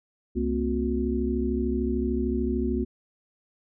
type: tone cluster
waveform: sine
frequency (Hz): 66.6 / 224.2 / 257.6 / 361.7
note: C2 / A3 / C4 / F#4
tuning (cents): +31 / +33 / -27 / -39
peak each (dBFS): -29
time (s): 0.35-2.85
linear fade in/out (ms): 20
effects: none